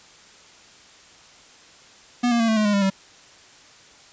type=tone with pitch steps; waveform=square; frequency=243.5 / 235.6 / 228 / 220.6 / 213.5 / 206.5 / 199.85 / 193.38 Hz; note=B3 / A#3 / A#3 / A3 / G#3 / G#3 / G3 / G3; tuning=-24 / +19 / -38 / +5 / +48 / -10 / +34 / -23 cents; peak=-18 dBFS; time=2.23-2.902 s; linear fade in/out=10 ms; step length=84 ms; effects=white hiss -49 dBFS RMS until 4.12 s + resampled to 16000 Hz